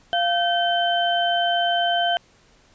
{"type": "tone cluster", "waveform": "sine", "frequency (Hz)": [695, 1543, 3084], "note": ["F5", "G6", "G7"], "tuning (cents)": [-9, -28, -29], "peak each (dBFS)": [-20, -26, -24], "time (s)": [0.13, 2.17], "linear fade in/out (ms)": 0, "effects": ["pink hiss -56 dBFS RMS until 2.74 s", "resampled to 16000 Hz"]}